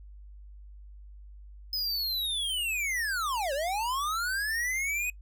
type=linear two-way sweep; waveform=square; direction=down then up; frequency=5100 to 528 to 2522 Hz; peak=-29 dBFS; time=1.73-5.1 s; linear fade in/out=2 ms; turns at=3.53 s; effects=noise-tail reverb RT60 0.1 s tail -24 dB re dry + added 50 Hz sine -45 dBFS peak until 5.21 s